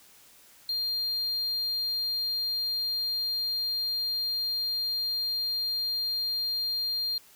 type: tone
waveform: triangle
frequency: 4200 Hz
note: C8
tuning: 6 cents sharp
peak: -26 dBFS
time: 0.69-7.18 s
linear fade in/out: 2 ms
effects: white hiss -56 dBFS RMS until 7.35 s